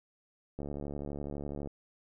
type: click train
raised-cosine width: 2 ms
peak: -26 dBFS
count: 79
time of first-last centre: 0.59-1.673 s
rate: 72 Hz
effects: none